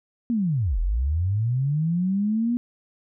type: linear two-way sweep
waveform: sine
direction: down then up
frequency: 244.3 to 38.06 to 244.3 Hz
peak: -20 dBFS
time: 0.3-2.57 s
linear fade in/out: 0 ms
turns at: 0.79 s
effects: none